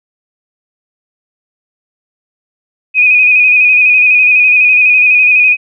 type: tone with vibrato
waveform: sine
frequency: 2489 Hz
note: D#7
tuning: in tune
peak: -4 dBFS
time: 2.94-5.57 s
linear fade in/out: 50 ms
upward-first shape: square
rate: 12 Hz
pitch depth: 27 cents each way
effects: none